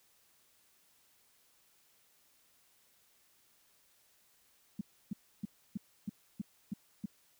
sine tone bursts, 204.2 Hz, G#3, 29 cents flat, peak -33 dBFS, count 8, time 4.79-7.058 s, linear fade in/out 5 ms, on 21 ms, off 300 ms, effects white hiss -69 dBFS RMS until 7.39 s

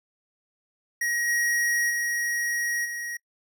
square tone with level steps, 1894 Hz, A#6, 27 cents sharp, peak -25 / -23 / -26 / -32 dBFS, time 1.01-3.17 s, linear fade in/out 5 ms, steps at 1.27 / 1.89 / 2.84 s, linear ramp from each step 20 ms, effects noise-tail reverb RT60 0.1 s tail -26 dB re dry

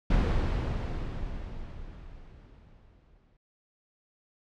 brown noise with exponential decay, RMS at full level -22 dBFS, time 0.1-3.37 s, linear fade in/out 5 ms, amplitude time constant 710 ms, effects low-pass 4000 Hz 12 dB/octave

